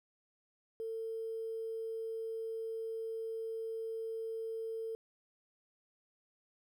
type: tone with quantisation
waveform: sine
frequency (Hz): 450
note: A4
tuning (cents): +39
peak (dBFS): -37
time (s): 0.8-4.95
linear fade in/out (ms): 0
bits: 11
effects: none